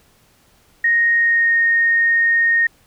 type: tone with pitch glide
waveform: sine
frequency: 1864.7 to 1851.8 Hz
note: A#6 to A#6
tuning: 0 to -12 cents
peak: -12 dBFS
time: 0.84-2.67 s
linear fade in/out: 5 ms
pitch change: -12 cents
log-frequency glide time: 1.14-1.56 s
effects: pink hiss -55 dBFS RMS until 2.86 s